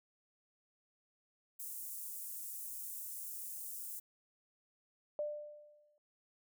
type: high-pass noise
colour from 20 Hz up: white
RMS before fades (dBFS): -45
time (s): 1.59-4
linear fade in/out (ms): 10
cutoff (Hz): 7900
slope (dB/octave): 24
type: tone with exponential decay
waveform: sine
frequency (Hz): 595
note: D5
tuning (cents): +22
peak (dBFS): -33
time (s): 5.19-5.98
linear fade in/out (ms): 1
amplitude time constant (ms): 170
effects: none